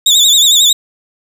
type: tone with vibrato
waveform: 30% pulse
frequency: 3623 Hz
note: A7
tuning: 50 cents sharp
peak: -3 dBFS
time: 0.06-0.73 s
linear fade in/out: 5 ms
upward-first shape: sine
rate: 11 Hz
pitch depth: 95 cents each way
effects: none